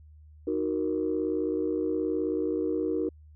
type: chord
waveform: sine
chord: D# minor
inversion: none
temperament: equal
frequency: 311.1 / 370 / 466.2 Hz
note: D#4 / F#4 / A#4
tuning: 0 / 0 / 0 cents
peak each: -29 / -30 / -30 dBFS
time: 0.47-3.09 s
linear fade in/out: 5 ms
effects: tanh soft clip ceiling -17 dBFS + added 76 Hz sine -49 dBFS peak until 3.35 s